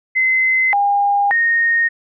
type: tone with pitch steps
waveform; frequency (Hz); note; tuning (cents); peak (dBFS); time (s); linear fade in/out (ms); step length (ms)
sine; 2053 / 808 / 1854; C7 / G#5 / A#6; -33 / -48 / -10; -12; 0.15-1.89; 20; 580
effects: none